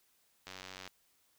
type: click train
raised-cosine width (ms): 0.2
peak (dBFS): -28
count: 39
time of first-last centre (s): 0.47-0.876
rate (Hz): 93.5
effects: white hiss -72 dBFS RMS until 1.38 s